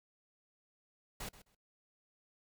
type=noise with echo; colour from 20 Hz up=pink; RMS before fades=-43 dBFS; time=1.2-1.29 s; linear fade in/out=5 ms; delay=130 ms; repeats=2; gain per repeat=-15 dB; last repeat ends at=1.55 s; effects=noise-tail reverb RT60 0.1 s tail -21 dB re dry